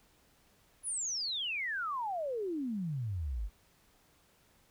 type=exponential sweep; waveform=sine; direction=down; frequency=10680 to 45.7 Hz; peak=-33 dBFS; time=0.83-3.5 s; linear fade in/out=50 ms; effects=pink hiss -67 dBFS RMS until 4.7 s